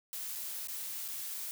blue noise with dropouts, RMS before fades -40 dBFS, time 0.13-1.51 s, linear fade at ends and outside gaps 0 ms, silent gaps 0.352-0.356 / 0.672-0.684 / 1.08-1.085 s, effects none

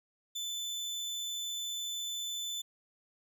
30% pulse tone, 3514 Hz, A7, 3 cents flat, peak -33 dBFS, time 0.35-2.62 s, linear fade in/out 10 ms, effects none

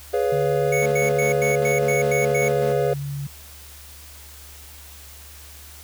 triangle chord, C# dominant seventh, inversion second, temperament equal with one note detuned, 415.3 / 493.9 / 561.1 / 698.5 Hz, G#4 / B4 / C#5 / E#5, 0 / 0 / +21 / 0 cents, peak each -21 / -21 / -23 / -26 dBFS, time 0.13-2.94 s, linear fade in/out 10 ms
sine tone with pitch glide, 144.7 to 141.8 Hz, D3 to C#3, -25 to +40 cents, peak -26 dBFS, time 0.32-3.27 s, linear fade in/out 5 ms, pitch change -35 cents, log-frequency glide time 1.02-2.51 s
square tone bursts, 2217 Hz, C#7, in tune, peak -24 dBFS, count 8, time 0.72-2.484 s, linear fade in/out 5 ms, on 140 ms, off 92 ms
sawtooth tone with tremolo, 220 Hz, A3, in tune, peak -28 dBFS, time 0.82-2.73 s, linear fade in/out 5 ms, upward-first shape square, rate 5 Hz, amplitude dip 55%
effects added 72 Hz sine -44 dBFS peak until 5.83 s + white hiss -44 dBFS RMS until 5.83 s

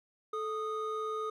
triangle tone pair together, 436.1 / 1238 Hz, A4 / D#6, -15 / -9 cents, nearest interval octave + tritone, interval 1806 cents, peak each -34 / -34 dBFS, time 0.33-1.3 s, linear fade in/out 5 ms, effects none

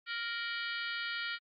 harmonic tone with a mistuned harmonic, 466.2 Hz, A#4, in tune, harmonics 3 / 4 / 5 / 6 / 7 / 8 / 9 / 10, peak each -39 / -41 / -43 / -45 / -46 / -47 / -48 / -49 dBFS, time 0.06-1.39 s, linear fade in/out 50 ms, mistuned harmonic 6, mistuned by +99 cents, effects Opus 48 kbps

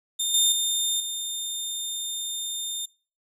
20% pulse tone with level steps, 3624 Hz, A#7, 50 cents flat, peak -18 / -12 / -17 / -23 dBFS, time 0.19-2.86 s, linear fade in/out 10 ms, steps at 0.34 / 0.52 / 1 s, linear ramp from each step 2 ms, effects noise-tail reverb RT60 0.4 s tail -24 dB re dry

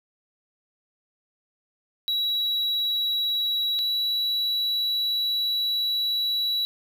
triangle tone pair in turn, 3894 / 3919 Hz, B7 / B7, -25 / -14 cents, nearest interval unison, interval 11 cents, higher second, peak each -21 dBFS, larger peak neither, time 2.08-3.79 / 3.79-6.65 s, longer second, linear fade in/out 0 ms, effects 10-bit

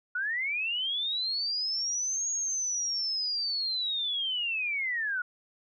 sine linear two-way sweep, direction up then down, 1426 to 6670 to 1426 Hz, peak -28 dBFS, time 0.15-5.22 s, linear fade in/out 5 ms, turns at 2.3 s, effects none

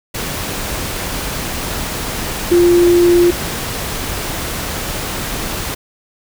sine tone in noise, 348.8 Hz, F4, 2 cents flat, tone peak -7 dBFS, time 2.51-3.31 s, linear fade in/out 10 ms, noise pink, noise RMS -22 dBFS, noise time 0.14-5.75 s, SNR +12 dB, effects none

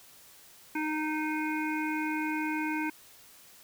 harmonic tone, 308.8 Hz, D#4, 13 cents flat, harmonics 1 / 3 / 5 / 7 / 8, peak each -31 / -36 / -38 / -39 / -40 dBFS, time 0.75-2.9 s, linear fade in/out 5 ms, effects white hiss -55 dBFS RMS until 3.63 s

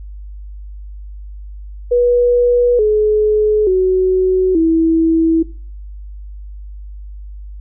sine tone with pitch steps, 485.9 / 425.5 / 372.5 / 326.2 Hz, B4 / G#4 / F#4 / E4, -28 / +42 / +12 / -18 cents, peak -9 dBFS, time 1.91-5.43 s, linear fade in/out 10 ms, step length 880 ms, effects noise-tail reverb RT60 0.4 s tail -19 dB re dry + added 50 Hz sine -28 dBFS peak until 7.6 s

